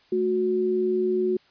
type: tone pair together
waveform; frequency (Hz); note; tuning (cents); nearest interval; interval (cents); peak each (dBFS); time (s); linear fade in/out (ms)
sine; 218.3 / 366.8; A3 / F#4; -13 / -15; major sixth; 898; -29 / -21; 0.12-1.37; 5
effects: white hiss -59 dBFS RMS until 1.5 s + resampled to 11025 Hz